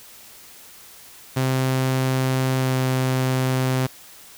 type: tone with pitch glide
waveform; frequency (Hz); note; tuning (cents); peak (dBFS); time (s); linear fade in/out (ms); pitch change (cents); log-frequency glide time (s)
sawtooth; 130.81 to 129.83; C3 to C3; 0 to -13; -15; 1.36-3.87; 10; -13; 2.55-2.76
effects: white hiss -45 dBFS RMS until 4.37 s